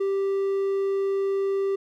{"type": "tone", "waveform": "triangle", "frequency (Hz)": 392, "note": "G4", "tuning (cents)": 0, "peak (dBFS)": -20, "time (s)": [0, 1.76], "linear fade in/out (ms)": 10, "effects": []}